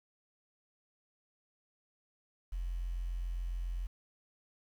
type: tone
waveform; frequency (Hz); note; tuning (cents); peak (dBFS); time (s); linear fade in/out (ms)
sine; 43.65; F1; 0; -33; 2.52-3.87; 10
effects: tanh soft clip ceiling -30 dBFS + 10-bit

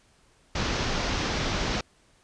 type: low-pass noise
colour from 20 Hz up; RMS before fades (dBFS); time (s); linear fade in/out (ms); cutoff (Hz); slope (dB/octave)
pink; -28; 0.55-1.81; 5; 6200; 48
effects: pink hiss -62 dBFS RMS until 2.23 s + resampled to 22050 Hz

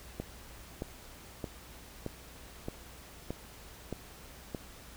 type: click train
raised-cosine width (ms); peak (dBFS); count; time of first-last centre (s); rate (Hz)
2; -22; 8; 0.2-4.548; 1.61
effects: added 60 Hz sine -55 dBFS peak until 4.96 s + pink hiss -52 dBFS RMS until 4.96 s

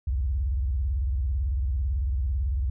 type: tone with vibrato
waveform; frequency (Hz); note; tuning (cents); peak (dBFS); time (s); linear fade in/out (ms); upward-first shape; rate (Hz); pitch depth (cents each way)
sine; 65.41; C2; 0; -23; 0.07-2.7; 5; square; 18; 260
effects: none

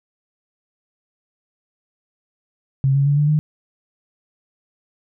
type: tone with pitch steps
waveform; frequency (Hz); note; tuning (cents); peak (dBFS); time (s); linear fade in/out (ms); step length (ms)
sine; 135.4 / 139.37 / 143.45 / 147.65 / 151.98; C#3 / C#3 / D3 / D3 / D#3; -40 / +10 / -40 / +10 / -40; -13; 2.84-3.39; 0; 110
effects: none

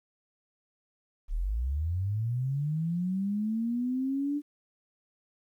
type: linear sweep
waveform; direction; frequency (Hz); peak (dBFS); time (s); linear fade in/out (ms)
sine; up; 33 to 295.4; -27; 1.28-4.42; 50
effects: 11-bit

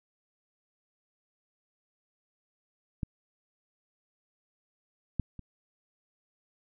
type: clicks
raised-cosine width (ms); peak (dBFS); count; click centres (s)
5; -19 / -16 / -30; 3; 3.032 / 5.197 / 5.393
effects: none

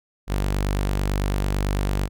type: tone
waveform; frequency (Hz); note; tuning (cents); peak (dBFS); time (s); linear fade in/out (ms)
sawtooth; 49; G1; 0; -17; 0.27-2.09; 50
effects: none

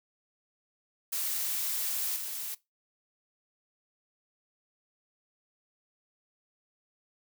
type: noise with level steps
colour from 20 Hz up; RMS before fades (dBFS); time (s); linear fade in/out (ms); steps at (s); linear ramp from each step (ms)
blue; -32 / -37; 1.12-2.55; 10; 2.16; 5
effects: noise-tail reverb RT60 0.2 s tail -20 dB re dry

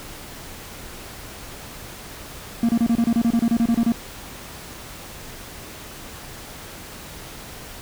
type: tone bursts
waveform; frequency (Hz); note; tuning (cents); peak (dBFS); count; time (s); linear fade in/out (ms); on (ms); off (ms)
triangle; 232.1; A#3; -7; -13; 15; 2.63-3.921; 2; 59; 29
effects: pink hiss -38 dBFS RMS until 7.81 s

